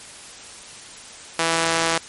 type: tone with high-pass filter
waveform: sawtooth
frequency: 164.81 Hz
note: E3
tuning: in tune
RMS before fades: -21 dBFS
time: 1.39-1.98 s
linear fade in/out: 0 ms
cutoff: 600 Hz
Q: 0.51
effects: white hiss -40 dBFS RMS until 2.08 s + MP3 48 kbps